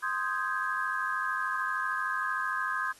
sine chord, Ab major seventh, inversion first, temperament equal, 1046.5 / 1244.5 / 1568 / 1661.2 Hz, C6 / Eb6 / G6 / Ab6, 0 / 0 / 0 / 0 cents, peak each -34 dBFS, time 0.02-2.93 s, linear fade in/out 20 ms, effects white hiss -56 dBFS RMS until 2.99 s + AAC 32 kbps

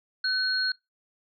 sine tone pair together, 1514 / 4282 Hz, F#6 / C8, +39 / +39 cents, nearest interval octave + tritone, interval 1800 cents, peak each -27 / -26 dBFS, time 0.24-0.72 s, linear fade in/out 5 ms, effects noise-tail reverb RT60 0.2 s tail -23 dB re dry

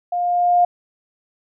sine tone with level ramp, 707 Hz, F5, 21 cents sharp, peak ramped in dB -19 to -10 dBFS, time 0.12-0.65 s, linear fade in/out 5 ms, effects none

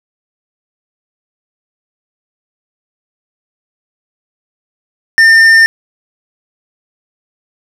triangle tone with tanh clipping, 1806 Hz, A6, 45 cents sharp, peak -4 dBFS, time 5.18-5.66 s, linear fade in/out 0 ms, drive 12 dB, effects none

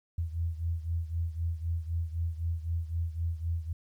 sine beating tone pair, 82.41 / 86.31 Hz, E2 / F2, 0 / -20 cents, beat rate 3.9 Hz, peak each -31 / -35 dBFS, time 0.18-3.73 s, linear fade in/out 5 ms, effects 11-bit

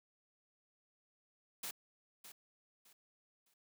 white noise with echo, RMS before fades -43 dBFS, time 1.63-1.71 s, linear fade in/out 5 ms, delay 610 ms, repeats 3, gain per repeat -11 dB, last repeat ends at 3.54 s, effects high-pass 150 Hz 12 dB/octave

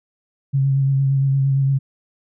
sine tone with vibrato, 136.4 Hz, C#3, 28 cents flat, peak -14 dBFS, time 0.53-1.79 s, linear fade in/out 20 ms, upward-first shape sine, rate 8.7 Hz, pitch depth 23 cents each way, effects none

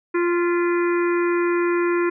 harmonic tone with a mistuned harmonic, 347.8 Hz, F4, 7 cents flat, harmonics 1 / 3 / 4 / 5 / 6 / 7, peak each -18 / -28 / -30 / -32 / -34 / -35 dBFS, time 0.14-2.1 s, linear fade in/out 10 ms, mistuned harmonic 6, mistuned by -46 cents, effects none

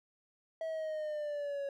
triangle linear sweep, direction down, 650 to 554.4 Hz, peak -33 dBFS, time 0.61-1.69 s, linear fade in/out 2 ms, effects none

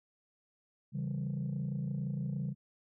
sine chord, C# diminished, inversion none, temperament equal, 138.59 / 164.81 / 196 Hz, C#3 / E3 / G3, 0 / 0 / 0 cents, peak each -34 / -38 / -37 dBFS, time 0.92-2.55 s, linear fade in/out 50 ms, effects tanh soft clip ceiling -29 dBFS

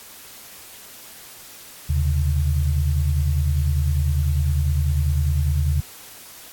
sine tone cluster, 77 / 131.8 / 141.8 Hz, D#2 / C3 / C#3, -17 / +13 / +40 cents, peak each -18 / -25 / -27 dBFS, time 1.89-5.81 s, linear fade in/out 10 ms, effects white hiss -42 dBFS RMS until 6.52 s + AAC 64 kbps

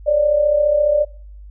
sine tone pair together, 559.4 / 594 Hz, C#5 / D5, +16 / +20 cents, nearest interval minor second, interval 104 cents, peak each -20 / -13 dBFS, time 0.06-1.05 s, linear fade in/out 20 ms, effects noise-tail reverb RT60 0.5 s tail -21 dB re dry + added 50 Hz sine -35 dBFS peak until 1.5 s

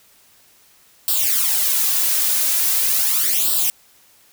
blue noise with flanger, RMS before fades -18 dBFS, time 1.08-3.7 s, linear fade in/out 0 ms, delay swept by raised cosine 0.23 to 3.33 ms, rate 0.41 Hz, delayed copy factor +0.8, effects white hiss -53 dBFS RMS until 4.32 s

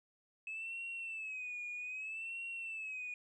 sine tone with vibrato, 2584 Hz, E7, 35 cents flat, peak -39 dBFS, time 0.47-3.14 s, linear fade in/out 2 ms, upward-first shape sine, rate 0.63 Hz, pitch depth 100 cents each way, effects tanh soft clip ceiling -37 dBFS

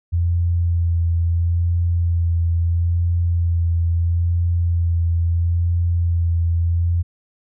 sine tone with vibrato, 85.2 Hz, F2, 42 cents flat, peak -15 dBFS, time 0.12-7.03 s, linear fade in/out 20 ms, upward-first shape sine, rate 0.75 Hz, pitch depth 19 cents each way, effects none

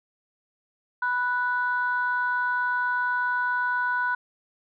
sine tone pair together, 987.8 / 1480 Hz, B5 / F#6, 0 / 0 cents, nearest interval perfect fifth, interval 700 cents, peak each -26 / -24 dBFS, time 1.02-4.15 s, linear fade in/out 5 ms, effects tanh soft clip ceiling -15 dBFS

